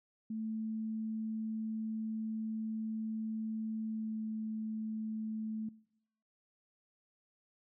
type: tone with pitch glide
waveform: sine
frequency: 220 to 218.5 Hz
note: A3 to A3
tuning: 0 to -12 cents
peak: -36 dBFS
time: 0.3-5.69 s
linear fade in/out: 5 ms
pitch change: -12 cents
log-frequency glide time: 3.85-4.2 s
effects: noise-tail reverb RT60 0.8 s tail -23 dB re dry